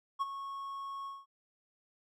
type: tone with ADSR envelope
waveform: triangle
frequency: 1100 Hz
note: C#6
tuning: 14 cents flat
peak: -26 dBFS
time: 0.19-1.26 s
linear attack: 26 ms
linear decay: 26 ms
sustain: -11 dB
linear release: 200 ms
effects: none